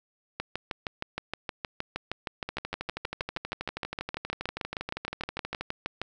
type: two click trains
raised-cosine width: 0.3 ms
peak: -17 / -15 dBFS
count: 40 / 37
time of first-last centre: 2.49-5.61 / 0.4-6.016 s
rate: 12.5 / 6.41 Hz
effects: none